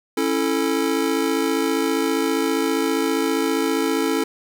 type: chord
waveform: square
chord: A major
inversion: first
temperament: just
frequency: 275 / 330 / 440 Hz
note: C#4 / E4 / A4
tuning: -14 / +2 / 0 cents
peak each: -24 dBFS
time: 0.17-4.24 s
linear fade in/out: 5 ms
effects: none